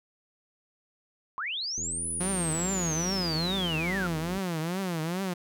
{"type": "linear two-way sweep", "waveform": "sine", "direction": "up then down", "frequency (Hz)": [987.8, 10080, 1333], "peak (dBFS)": -30, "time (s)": [1.38, 4.07], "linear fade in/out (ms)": 0, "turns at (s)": 2.07}
{"type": "click train", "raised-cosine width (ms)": 3, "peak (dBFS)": -30, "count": 217, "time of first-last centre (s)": [1.78, 4.379], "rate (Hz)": 83.1}
{"type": "tone with vibrato", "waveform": "sawtooth", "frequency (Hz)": 174.61, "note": "F3", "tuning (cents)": 0, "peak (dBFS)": -25, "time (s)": [2.2, 5.34], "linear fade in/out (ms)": 10, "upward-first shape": "triangle", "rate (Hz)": 2.4, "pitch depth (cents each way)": 220}
{"effects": []}